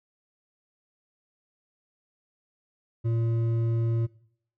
triangle tone with hard clipping, 115 Hz, A#2, 23 cents flat, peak -25 dBFS, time 3.04-4.07 s, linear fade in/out 20 ms, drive 11 dB, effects noise-tail reverb RT60 0.6 s tail -20 dB re dry

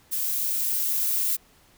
violet noise with level ramp, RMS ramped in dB -27 to -24 dBFS, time 0.11-1.37 s, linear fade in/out 20 ms, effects pink hiss -58 dBFS RMS until 1.77 s

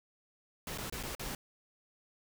pink noise with dropouts, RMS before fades -40 dBFS, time 0.67-1.35 s, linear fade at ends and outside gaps 2 ms, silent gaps 0.777-0.783 / 0.899-0.924 / 1.029-1.034 / 1.151-1.195 s, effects none

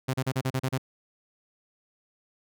sawtooth tone bursts, 130.81 Hz, C3, in tune, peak -21 dBFS, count 8, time 0.08-0.781 s, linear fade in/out 10 ms, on 57 ms, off 35 ms, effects none

